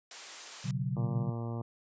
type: high-pass noise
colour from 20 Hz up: white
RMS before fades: -44 dBFS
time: 0.11-0.71 s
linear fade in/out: 2 ms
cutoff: 480 Hz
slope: 12 dB/octave
type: chord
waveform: sine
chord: B suspended second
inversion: none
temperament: equal with one note detuned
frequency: 123.47 / 140.53 / 185 Hz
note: B2 / C#3 / F#3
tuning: 0 / +24 / 0 cents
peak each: -34 / -34 / -37 dBFS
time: 0.64-1.31 s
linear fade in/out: 20 ms
type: harmonic tone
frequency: 116.54 Hz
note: A#2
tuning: in tune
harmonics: 1 / 2 / 3 / 4 / 5 / 6 / 7 / 8 / 9 / 10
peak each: -35 / -41 / -45 / -47 / -49 / -51 / -52 / -53 / -54 / -55 dBFS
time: 0.96-1.62 s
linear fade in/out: 5 ms
effects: resampled to 16000 Hz